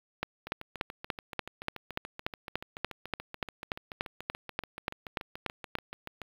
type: two click trains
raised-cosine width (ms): 0.3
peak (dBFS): -13 / -23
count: 20 / 41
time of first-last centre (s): 0.23-5.753 / 0.47-6.217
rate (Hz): 3.44 / 6.96
effects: low-pass 4000 Hz 12 dB/octave + 7-bit